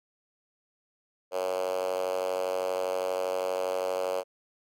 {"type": "tone with high-pass filter", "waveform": "5% pulse", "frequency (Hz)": 92.5, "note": "F#2", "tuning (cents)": 0, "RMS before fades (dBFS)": -30, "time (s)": [1.31, 4.24], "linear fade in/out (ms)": 50, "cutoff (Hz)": 520, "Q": 6.5, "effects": ["AAC 64 kbps"]}